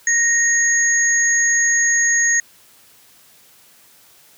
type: tone pair together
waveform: sine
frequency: 1864.7 / 6627 Hz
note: A#6 / G#8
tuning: 0 / -5 cents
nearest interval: octave + minor seventh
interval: 2195 cents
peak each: -16 dBFS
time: 0.07-2.4 s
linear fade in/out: 2 ms
effects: white hiss -50 dBFS RMS until 4.37 s + high-pass 60 Hz 12 dB/octave